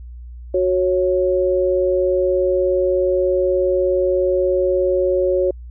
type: tone pair together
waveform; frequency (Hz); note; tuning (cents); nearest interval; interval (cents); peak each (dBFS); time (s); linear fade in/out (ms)
sine; 367.9 / 551.2; F#4 / C#5; -10 / -10; perfect fifth; 700; -17; 0.54-5.51; 5
effects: added 60 Hz sine -32 dBFS peak until 5.7 s